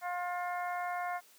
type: harmonic tone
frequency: 355.1 Hz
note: F4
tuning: 29 cents sharp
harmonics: 2 / 3 / 4 / 5 / 6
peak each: -35 / -41 / -43 / -46 / -46 dBFS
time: 0.01-1.21 s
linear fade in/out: 50 ms
effects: white hiss -61 dBFS RMS until 1.38 s + high-pass 200 Hz 12 dB/octave